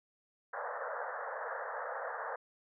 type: band-pass noise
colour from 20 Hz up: pink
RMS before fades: -40 dBFS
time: 0.53-2.36 s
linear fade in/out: 5 ms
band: 470 to 1800 Hz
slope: 96 dB/octave
effects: none